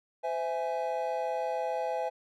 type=chord; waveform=triangle; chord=C augmented; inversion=none; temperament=equal with one note detuned; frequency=513.1 / 659.3 / 830.6 Hz; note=C5 / E5 / G#5; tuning=-34 / 0 / 0 cents; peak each=-32 dBFS; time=0.23-2.1 s; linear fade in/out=20 ms; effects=none